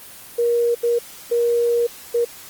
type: tone bursts at uneven times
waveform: sine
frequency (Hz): 473.3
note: A#4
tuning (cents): +26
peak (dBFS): -15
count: 4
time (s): 0.38-0.75 / 0.83-0.99 / 1.31-1.87 / 2.14-2.25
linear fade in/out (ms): 10
effects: white hiss -40 dBFS RMS until 2.49 s + Opus 24 kbps